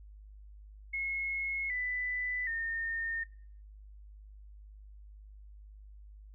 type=tone with pitch steps; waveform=sine; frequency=2172 / 1991.7 / 1826.4 Hz; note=C#7 / B6 / A#6; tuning=-36 / +14 / -36 cents; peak=-32 dBFS; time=0.93-3.24 s; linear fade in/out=10 ms; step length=770 ms; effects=noise-tail reverb RT60 0.6 s tail -22 dB re dry + added 51 Hz sine -49 dBFS peak until 6.34 s